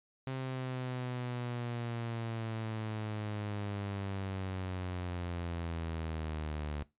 sawtooth linear sweep, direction down, 132.4 to 73.42 Hz, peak -32 dBFS, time 0.27-6.83 s, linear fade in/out 0 ms, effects noise-tail reverb RT60 0.2 s tail -19 dB re dry + resampled to 8000 Hz

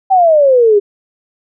sine exponential sweep, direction down, 784 to 397 Hz, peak -5 dBFS, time 0.1-0.8 s, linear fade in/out 20 ms, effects none

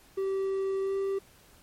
triangle tone with pitch glide, 387 to 390.8 Hz, G4 to G4, -22 to -5 cents, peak -25 dBFS, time 0.17-1.19 s, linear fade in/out 10 ms, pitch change +17 cents, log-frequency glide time 0.81-0.95 s, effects pink hiss -58 dBFS RMS until 1.62 s + MP3 64 kbps

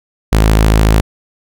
sawtooth tone, 53.7 Hz, A1, 41 cents flat, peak -3 dBFS, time 0.32-1.01 s, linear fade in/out 10 ms, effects none

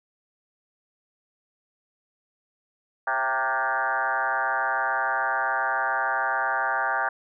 sine tone with frequency modulation, 1174.7 Hz, D6, in tune, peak -22 dBFS, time 3.07-7.09 s, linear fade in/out 5 ms, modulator 127 Hz, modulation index 3.9, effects none

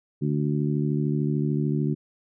harmonic tone, 73.42 Hz, D2, in tune, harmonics 2 / 3 / 4 / 5, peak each -24 / -28 / -30 / -32 dBFS, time 0.21-1.95 s, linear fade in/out 20 ms, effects none

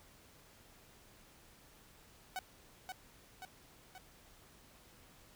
sawtooth tone with echo, 749 Hz, F#5, 21 cents sharp, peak -34 dBFS, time 2.36-2.39 s, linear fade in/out 0 ms, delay 530 ms, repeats 3, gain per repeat -4 dB, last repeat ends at 3.98 s, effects pink hiss -62 dBFS RMS until 5.35 s

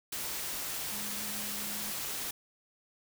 sine tone in noise, 207.6 Hz, G#3, in tune, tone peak -46 dBFS, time 0.91-1.91 s, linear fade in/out 5 ms, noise white, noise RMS -37 dBFS, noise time 0.12-2.31 s, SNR -12 dB, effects none

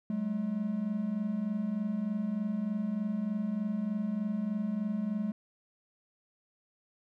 triangle tone pair together, 190 / 213.3 Hz, F#3 / G#3, +46 / +46 cents, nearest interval major second, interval 200 cents, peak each -34 / -29 dBFS, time 0.1-5.32 s, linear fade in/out 2 ms, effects none

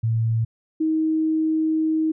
sine tone pair in turn, 113.3 / 316.1 Hz, A#2 / D#4, -49 / +27 cents, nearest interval octave + tritone, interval 1776 cents, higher second, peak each -18 dBFS, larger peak neither, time 0.03-0.45 / 0.8-2.12 s, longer second, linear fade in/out 10 ms, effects none

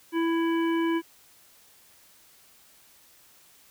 harmonic tone with a mistuned harmonic, 331.5 Hz, E4, 10 cents sharp, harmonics 1 / 3 / 5 / 7 / 9, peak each -23 / -33 / -37 / -40 / -42 dBFS, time 0.12-1.02 s, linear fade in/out 50 ms, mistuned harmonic 7, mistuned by -20 cents, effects white hiss -57 dBFS RMS until 3.7 s

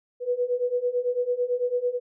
sine beating tone pair, 486.4 / 495.4 Hz, B4 / B4, -26 / +5 cents, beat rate 9 Hz, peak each -27 / -25 dBFS, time 0.2-2 s, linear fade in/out 50 ms, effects none

